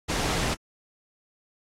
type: noise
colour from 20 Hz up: pink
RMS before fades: -27 dBFS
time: 0.08-0.55 s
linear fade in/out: 20 ms
effects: low-pass 8000 Hz 12 dB/octave + AAC 48 kbps